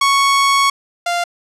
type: tone pair in turn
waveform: sawtooth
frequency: 1108.7 / 695.8 Hz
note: C#6 / F5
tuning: 0 / -7 cents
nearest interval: minor sixth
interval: 807 cents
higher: first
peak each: -7 / -12 dBFS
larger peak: first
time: 0.01-0.7 / 1.06-1.24 s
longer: first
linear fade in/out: 5 ms
effects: low-pass 9000 Hz 12 dB/octave